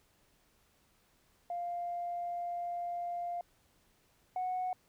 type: tone pair in turn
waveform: sine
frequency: 698.5 / 736.1 Hz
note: F5 / F#5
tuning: 0 / -9 cents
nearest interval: minor second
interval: 91 cents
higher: second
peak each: -34 / -31 dBFS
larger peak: second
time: 1.5-3.41 / 4.36-4.73 s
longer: first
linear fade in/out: 2 ms
effects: tanh soft clip ceiling -29 dBFS + pink hiss -70 dBFS RMS until 4.88 s